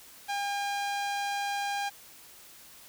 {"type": "tone with low-pass filter", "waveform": "sawtooth", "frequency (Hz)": 806, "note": "G5", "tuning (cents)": 48, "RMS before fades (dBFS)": -32, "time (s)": [0.28, 1.9], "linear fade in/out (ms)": 20, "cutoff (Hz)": 7700, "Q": 0.68, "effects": ["white hiss -52 dBFS RMS until 2.88 s"]}